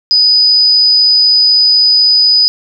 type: tone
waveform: sine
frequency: 4978 Hz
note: D#8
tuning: in tune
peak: -5 dBFS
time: 0.11-2.48 s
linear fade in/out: 0 ms
effects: none